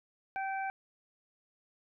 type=harmonic tone; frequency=775 Hz; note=G5; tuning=20 cents flat; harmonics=1 / 2 / 3; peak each=-34 / -40 / -44 dBFS; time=0.36-0.7 s; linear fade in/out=0 ms; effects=none